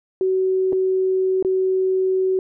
sine tone with dropouts, 376.3 Hz, F#4, 29 cents sharp, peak -16 dBFS, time 0.21-2.39 s, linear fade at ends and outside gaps 1 ms, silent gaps 0.724-0.729 / 1.426-1.448 s, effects none

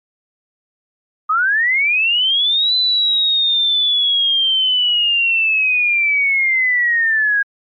sine linear two-way sweep, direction up then down, 1218 to 4029 to 1624 Hz, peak -12 dBFS, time 1.29-7.43 s, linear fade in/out 10 ms, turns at 2.75 s, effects MP3 32 kbps

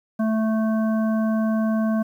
harmonic tone, 220 Hz, A3, in tune, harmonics 1 / 3 / 5 / 7, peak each -19 / -28 / -35 / -37 dBFS, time 0.19-2.03 s, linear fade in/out 10 ms, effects 9-bit

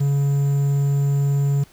triangle tone with quantisation, 140.8 Hz, C#3, 27 cents sharp, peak -14 dBFS, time 0-1.64 s, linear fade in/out 10 ms, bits 7, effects pink hiss -52 dBFS RMS until 1.72 s

